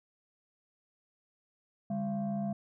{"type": "tone cluster", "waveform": "sine", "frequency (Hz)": [143.8, 202.8, 683], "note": ["D3", "G#3", "F5"], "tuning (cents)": [-36, -41, -39], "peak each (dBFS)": [-39, -31, -37], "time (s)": [1.9, 2.53], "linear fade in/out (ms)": 5, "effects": ["tanh soft clip ceiling -26 dBFS"]}